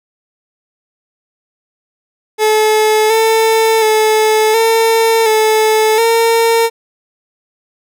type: tone with pitch steps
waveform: 30% pulse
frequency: 431.5 / 446.1 / 433.9 / 452.5 / 435.4 / 458.1 Hz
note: A4 / A4 / A4 / A4 / A4 / A#4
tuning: -34 / +24 / -24 / +48 / -18 / -30 cents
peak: -6 dBFS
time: 2.38-6.7 s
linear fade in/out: 50 ms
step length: 720 ms
effects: none